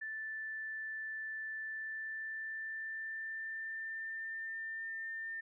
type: tone with pitch glide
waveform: sine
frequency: 1760 to 1801.1 Hz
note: A6 to A6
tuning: 0 to +40 cents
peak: -39 dBFS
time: 0.01-5.41 s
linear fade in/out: 10 ms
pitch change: +40 cents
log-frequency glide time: 1.61-4.78 s
effects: none